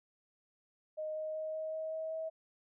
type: tone with pitch steps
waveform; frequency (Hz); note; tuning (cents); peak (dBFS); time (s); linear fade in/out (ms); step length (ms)
sine; 620 / 623.6 / 627.2 / 630.8 / 634.5 / 638.2 / 641.9; D#5 / D#5 / D#5 / D#5 / D#5 / D#5 / E5; -6 / +4 / +14 / +24 / +34 / +44 / -46; -36; 0.97-2.3; 20; 190
effects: none